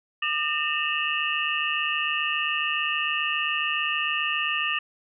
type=tone cluster; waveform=sine; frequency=1207 / 1820 / 2605 / 2752 / 2907 Hz; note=D6 / A#6 / E7 / F7 / F#7; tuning=+47 / -42 / -21 / -26 / -31 cents; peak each=-30 dBFS; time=0.22-4.79 s; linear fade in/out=5 ms; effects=none